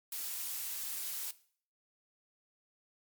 blue noise, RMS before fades -39 dBFS, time 0.12-1.31 s, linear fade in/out 2 ms, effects noise-tail reverb RT60 0.5 s tail -17 dB re dry + MP3 96 kbps

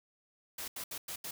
white noise bursts at uneven times, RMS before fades -41 dBFS, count 5, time 0.58-0.68 / 0.76-0.84 / 0.91-0.98 / 1.08-1.16 / 1.24-1.31 s, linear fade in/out 5 ms, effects none

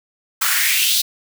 white noise with high-pass filter sweep, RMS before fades -17 dBFS, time 0.41-1.02 s, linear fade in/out 10 ms, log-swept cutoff 1200 to 4100 Hz, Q 3.4, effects none

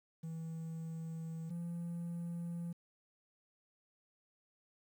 triangle tone pair in turn, 162.7 / 170.87 Hz, E3 / F3, -22 / -38 cents, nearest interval minor second, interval 84 cents, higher second, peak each -38 / -36 dBFS, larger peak second, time 0.23-1.5 / 1.5-2.73 s, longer first, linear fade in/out 10 ms, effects tanh soft clip ceiling -32 dBFS + 11-bit

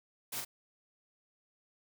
white noise with echo, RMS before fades -39 dBFS, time 0.32-0.41 s, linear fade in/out 10 ms, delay 40 ms, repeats 1, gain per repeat -3 dB, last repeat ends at 0.45 s, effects none

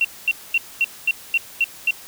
sine tone bursts, 2732 Hz, F7, 39 cents flat, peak -14 dBFS, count 8, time 0.01-1.908 s, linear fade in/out 2 ms, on 36 ms, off 230 ms, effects white hiss -41 dBFS RMS until 2.07 s

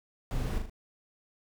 brown noise with echo, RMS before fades -32 dBFS, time 0.31-0.58 s, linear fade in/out 0 ms, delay 39 ms, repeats 3, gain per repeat -5 dB, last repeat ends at 0.697 s, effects none

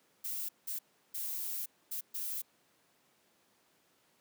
violet noise bursts at uneven times, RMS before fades -38 dBFS, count 5, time 0.24-0.49 / 0.67-0.79 / 1.14-1.66 / 1.91-2.01 / 2.14-2.42 s, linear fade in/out 10 ms, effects pink hiss -70 dBFS RMS until 4.2 s + high-pass 200 Hz 12 dB/octave

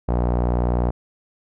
sawtooth tone with low-pass filter, 60.1 Hz, B1, 46 cents flat, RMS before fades -20 dBFS, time 0.08-0.91 s, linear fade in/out 10 ms, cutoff 790 Hz, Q 1.6, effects none

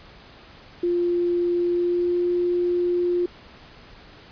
sine tone with pitch glide, 349.2 to 352.6 Hz, F4 to F4, 0 to +17 cents, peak -19 dBFS, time 0.83-3.26 s, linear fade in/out 5 ms, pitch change +17 cents, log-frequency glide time 1.58-2.31 s, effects pink hiss -47 dBFS RMS until 4.31 s + resampled to 11025 Hz

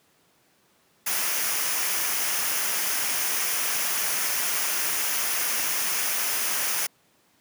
white noise with comb filter, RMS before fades -26 dBFS, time 1.06-6.87 s, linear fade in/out 10 ms, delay 0.25 ms, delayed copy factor -0.5, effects pink hiss -63 dBFS RMS until 7.4 s + high-pass 150 Hz 12 dB/octave

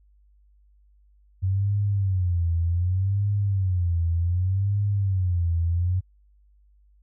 sine tone with vibrato, 92.5 Hz, F#2, in tune, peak -20 dBFS, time 1.42-6.01 s, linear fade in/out 20 ms, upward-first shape sine, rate 0.66 Hz, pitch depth 170 cents each way, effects added 50 Hz sine -55 dBFS peak until 7.02 s

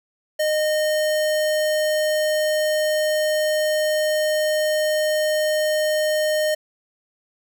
square tone, 614 Hz, D#5, 23 cents flat, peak -19 dBFS, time 0.39-6.55 s, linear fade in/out 10 ms, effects 9-bit

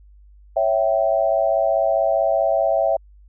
sine chord, C# diminished, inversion none, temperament equal with one note detuned, 554.4 / 659.3 / 775 Hz, C#5 / E5 / G5, 0 / 0 / -20 cents, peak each -21 / -18 / -23 dBFS, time 0.56-2.97 s, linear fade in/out 10 ms, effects added 50 Hz sine -45 dBFS peak until 3.28 s

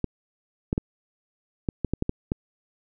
clicks, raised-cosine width 3 ms, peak -11 dBFS, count 9, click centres 0.043 / 0.729 / 0.779 / 1.688 / 1.847 / 1.936 / 2.024 / 2.094 / 2.319 s, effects none

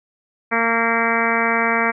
harmonic tone with a mistuned harmonic, 229.6 Hz, A#3, 26 cents flat, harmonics 1 / 2 / 3 / 4 / 5 / 6 / 7 / 8 / 9 / 10, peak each -25 / -25 / -25 / -25 / -25 / -25 / -25 / -25 / -25 / -25 dBFS, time 0.51-1.92 s, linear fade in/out 20 ms, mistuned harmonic 8, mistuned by +21 cents, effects none

